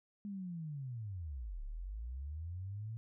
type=linear two-way sweep; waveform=sine; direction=down then up; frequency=207.7 to 32.94 to 114.7 Hz; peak=-40 dBFS; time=0.25-2.97 s; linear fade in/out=0 ms; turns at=1.63 s; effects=none